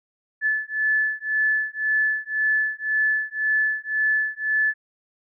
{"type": "beating tone pair", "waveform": "sine", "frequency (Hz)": [1733, 1734.9], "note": ["A6", "A6"], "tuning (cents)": [-27, -25], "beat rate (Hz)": 1.9, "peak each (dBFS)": -23, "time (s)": [0.41, 4.74], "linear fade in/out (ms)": 50, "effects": []}